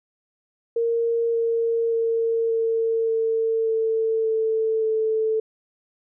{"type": "tone with pitch steps", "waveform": "sine", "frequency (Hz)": [463.5, 460, 456.6, 453.2, 449.8, 446.4, 443.1, 439.8], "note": ["A#4", "A#4", "A#4", "A#4", "A4", "A4", "A4", "A4"], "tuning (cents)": [-10, -23, -36, -49, 38, 25, 12, -1], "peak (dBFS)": -19, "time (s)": [0.76, 5.4], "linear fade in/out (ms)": 5, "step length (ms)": 580, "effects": []}